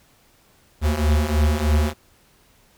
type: beating tone pair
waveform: square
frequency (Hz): 73.42 / 76.62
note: D2 / D#2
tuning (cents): 0 / -26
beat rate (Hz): 3.2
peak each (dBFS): -22 / -19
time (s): 0.81-1.94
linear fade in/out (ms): 50
effects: pink hiss -57 dBFS RMS until 2.77 s